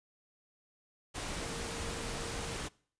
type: tone in noise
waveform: sine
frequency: 461.9 Hz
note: A#4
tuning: 16 cents flat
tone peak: -46 dBFS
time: 1.39-2.55 s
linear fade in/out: 20 ms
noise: pink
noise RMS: -39 dBFS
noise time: 1.14-2.69 s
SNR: -10 dB
effects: noise-tail reverb RT60 0.5 s tail -23 dB re dry + resampled to 22050 Hz